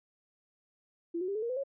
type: tone with pitch steps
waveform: sine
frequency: 338.6 / 367.1 / 398 / 431.6 / 467.9 / 507.3 / 550.1 Hz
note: E4 / F#4 / G4 / A4 / A#4 / B4 / C#5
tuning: +46 / -14 / +26 / -33 / +6 / +46 / -13 cents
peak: -31 dBFS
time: 1.14-1.637 s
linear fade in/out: 10 ms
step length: 71 ms
effects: none